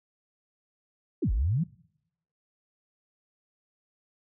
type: exponential two-way sweep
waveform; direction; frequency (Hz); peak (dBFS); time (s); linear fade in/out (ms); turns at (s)
sine; down then up; 440 to 44.31 to 186.5; -23; 1.22-1.64; 10; 1.32
effects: noise-tail reverb RT60 0.8 s tail -24 dB re dry